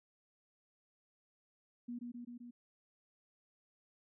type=tone with echo; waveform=sine; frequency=240.8 Hz; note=B3; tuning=44 cents flat; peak=-40 dBFS; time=1.88-1.99 s; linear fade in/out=10 ms; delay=130 ms; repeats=4; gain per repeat=-2 dB; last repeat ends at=2.51 s; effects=none